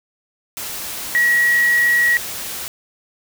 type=tone in noise; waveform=sine; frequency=1913 Hz; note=A#6; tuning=44 cents sharp; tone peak=-12 dBFS; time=1.15-2.17 s; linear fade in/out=0 ms; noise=white; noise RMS=-28 dBFS; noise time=0.57-2.68 s; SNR=+13 dB; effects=none